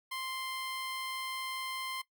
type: tone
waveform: 15% pulse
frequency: 1046.5 Hz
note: C6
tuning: in tune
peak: -30 dBFS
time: 0.11-2.02 s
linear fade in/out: 10 ms
effects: noise-tail reverb RT60 0.1 s tail -17 dB re dry

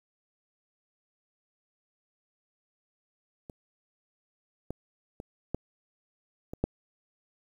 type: clicks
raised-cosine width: 2 ms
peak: -29 / -21 / -26 / -16 / -24 / -12 dBFS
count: 6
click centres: 3.498 / 4.706 / 5.201 / 5.546 / 6.535 / 6.64 s
effects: 9-bit

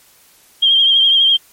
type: tone with vibrato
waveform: sine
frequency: 3200 Hz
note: G7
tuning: 35 cents sharp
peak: -8 dBFS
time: 0.62-1.37 s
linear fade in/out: 10 ms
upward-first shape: triangle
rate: 12 Hz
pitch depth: 48 cents each way
effects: white hiss -49 dBFS RMS until 1.52 s + MP3 64 kbps

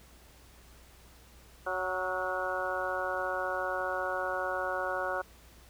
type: harmonic tone with a mistuned harmonic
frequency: 185.3 Hz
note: F#3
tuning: 3 cents sharp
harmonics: 2 / 3 / 4 / 5 / 6 / 7 / 8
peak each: -41 / -35 / -38 / -41 / -39 / -40 / -36 dBFS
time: 1.66-5.22 s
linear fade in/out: 10 ms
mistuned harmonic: 8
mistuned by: -34 cents
effects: added 60 Hz sine -56 dBFS peak until 5.69 s + pink hiss -58 dBFS RMS until 5.69 s

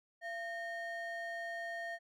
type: ring-modulated tone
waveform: triangle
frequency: 1259 Hz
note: D#6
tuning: 20 cents sharp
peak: -34 dBFS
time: 0.21-1.99 s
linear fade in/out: 50 ms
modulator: 578 Hz
effects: none

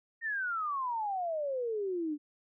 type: exponential sweep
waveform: sine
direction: down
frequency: 1864.7 to 287.8 Hz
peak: -31 dBFS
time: 0.21-2.18 s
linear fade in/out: 50 ms
effects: none

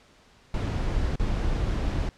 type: noise with dropouts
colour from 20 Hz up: brown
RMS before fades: -26 dBFS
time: 0.54-2.09 s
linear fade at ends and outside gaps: 2 ms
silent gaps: 1.157-1.196 s
effects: pink hiss -57 dBFS RMS until 2.17 s + low-pass 6000 Hz 12 dB/octave

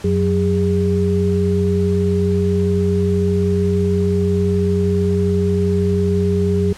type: tone cluster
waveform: sine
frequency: 91 / 183.4 / 406.9 Hz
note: F#2 / F#3 / G#4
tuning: -28 / -15 / -35 cents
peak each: -18 dBFS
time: 0.04-6.73 s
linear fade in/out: 5 ms
effects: pink hiss -39 dBFS RMS until 6.77 s + low-pass 9000 Hz 12 dB/octave

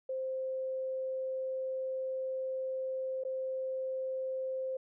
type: tone with dropouts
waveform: sine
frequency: 523.3 Hz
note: C5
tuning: in tune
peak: -33 dBFS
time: 0.09-4.77 s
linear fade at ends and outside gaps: 5 ms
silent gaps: 3.237-3.249 s
effects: none

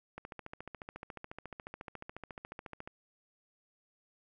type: click train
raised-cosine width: 0.5 ms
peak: -28 dBFS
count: 39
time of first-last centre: 0.18-2.875 s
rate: 14.1 Hz
effects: none

